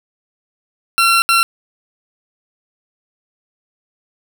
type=tone bursts at uneven times; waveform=20% pulse; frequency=1360 Hz; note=F6; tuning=46 cents flat; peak=-5 dBFS; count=2; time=0.98-1.22 / 1.29-1.43 s; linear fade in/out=0 ms; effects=none